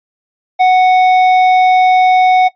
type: tone with tanh clipping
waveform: sine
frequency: 740 Hz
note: F#5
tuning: in tune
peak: -7 dBFS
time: 0.59-2.49 s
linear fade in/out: 20 ms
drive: 10 dB
effects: noise-tail reverb RT60 0.1 s tail -17 dB re dry + resampled to 11025 Hz